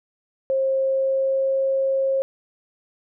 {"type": "tone with pitch glide", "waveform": "sine", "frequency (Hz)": [534, 537.7], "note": ["C5", "C5"], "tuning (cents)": [35, 47], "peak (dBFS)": -18, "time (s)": [0.5, 2.22], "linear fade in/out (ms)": 0, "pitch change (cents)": 12, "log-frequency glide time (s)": [0.79, 1.62], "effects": []}